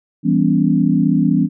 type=chord; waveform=sine; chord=C# half-diminished seventh; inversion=first; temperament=equal with one note detuned; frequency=164.81 / 196 / 246.9 / 282.8 Hz; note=E3 / G3 / B3 / C#4; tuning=0 / 0 / 0 / +35 cents; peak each=-17 dBFS; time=0.23-1.49 s; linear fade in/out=50 ms; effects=none